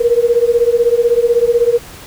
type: beating tone pair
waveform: sine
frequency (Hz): 466 / 482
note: A#4 / B4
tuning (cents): -1 / -42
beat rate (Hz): 16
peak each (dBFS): -12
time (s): 0-1.79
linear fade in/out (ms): 10
effects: pink hiss -35 dBFS RMS until 2.06 s